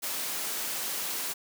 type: noise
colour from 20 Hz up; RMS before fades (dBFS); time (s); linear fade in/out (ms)
white; -33; 0.02-1.34; 20
effects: high-pass 200 Hz 12 dB/octave